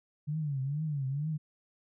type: tone with vibrato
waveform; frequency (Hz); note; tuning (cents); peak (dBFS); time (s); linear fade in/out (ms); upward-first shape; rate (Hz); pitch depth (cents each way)
sine; 144.2; D3; -31; -30; 0.27-1.38; 20; triangle; 2.2; 180
effects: none